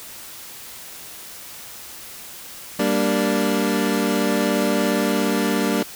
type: chord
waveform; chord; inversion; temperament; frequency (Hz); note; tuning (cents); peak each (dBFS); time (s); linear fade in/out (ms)
25% pulse; G minor; none; equal; 196 / 233.1 / 293.7; G3 / Bb3 / D4; 0 / 0 / 0; -19; 2.79-5.83; 5
effects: white hiss -38 dBFS RMS until 5.95 s